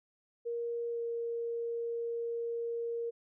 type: tone with pitch glide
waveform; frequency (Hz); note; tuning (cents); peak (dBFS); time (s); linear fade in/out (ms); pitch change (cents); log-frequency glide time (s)
sine; 470.1 to 466.6; A#4 to A#4; +15 to +2; -33; 0.45-3.11; 20; -13; 0.9-1
effects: none